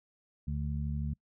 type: harmonic tone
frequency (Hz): 72.7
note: D2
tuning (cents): -17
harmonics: 1 / 2 / 3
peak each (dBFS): -34 / -35 / -40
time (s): 0.47-1.14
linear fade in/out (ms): 10
effects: noise-tail reverb RT60 0.1 s tail -26 dB re dry